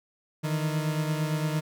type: beating tone pair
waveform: 40% pulse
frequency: 153.1 / 161.9 Hz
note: D#3 / E3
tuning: -28 / -31 cents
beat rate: 8.8 Hz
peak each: -26 / -32 dBFS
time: 0.43-1.61 s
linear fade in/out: 20 ms
effects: none